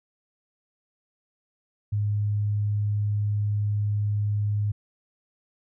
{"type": "tone", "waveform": "sine", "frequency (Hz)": 103.83, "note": "G#2", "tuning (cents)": 0, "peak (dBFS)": -22, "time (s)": [1.92, 4.72], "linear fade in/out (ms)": 10, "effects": []}